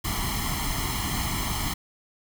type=noise with comb filter; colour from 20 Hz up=pink; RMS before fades=-28 dBFS; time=0.04-1.74 s; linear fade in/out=10 ms; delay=0.96 ms; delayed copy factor=+0.9; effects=none